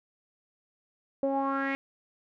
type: tone with low-pass filter sweep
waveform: sawtooth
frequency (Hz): 272.7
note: C#4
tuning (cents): -28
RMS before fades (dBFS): -29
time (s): 1.23-1.75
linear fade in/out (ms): 0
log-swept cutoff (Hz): 560 to 2300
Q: 5.5
effects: none